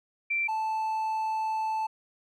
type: tone pair in turn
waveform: sine / triangle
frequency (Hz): 2349 / 877.3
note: D7 / A5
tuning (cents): 0 / -5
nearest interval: octave + perfect fourth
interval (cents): 1705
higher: first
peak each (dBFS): -25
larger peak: neither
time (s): 0.3-0.48 / 0.48-1.87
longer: second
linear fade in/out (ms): 10
effects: none

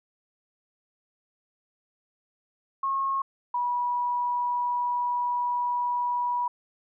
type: tone pair in turn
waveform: sine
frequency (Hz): 1086 / 973.4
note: C#6 / B5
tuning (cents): -36 / -25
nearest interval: major second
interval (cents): 189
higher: first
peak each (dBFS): -24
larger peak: neither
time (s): 2.83-3.22 / 3.54-6.48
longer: second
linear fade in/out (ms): 5
effects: none

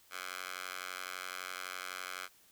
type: tone with high-pass filter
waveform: 10% pulse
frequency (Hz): 91.9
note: F#2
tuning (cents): -11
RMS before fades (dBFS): -43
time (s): 0.1-2.29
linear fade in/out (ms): 50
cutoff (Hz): 1400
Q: 1.3
effects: white hiss -64 dBFS RMS until 2.51 s

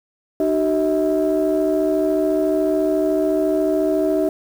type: tone cluster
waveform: sine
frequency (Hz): 305.5 / 379.5 / 640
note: D#4 / F#4 / D#5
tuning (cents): -32 / +44 / +49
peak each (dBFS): -19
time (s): 0.4-4.29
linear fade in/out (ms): 2
effects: tanh soft clip ceiling -10 dBFS + 7-bit

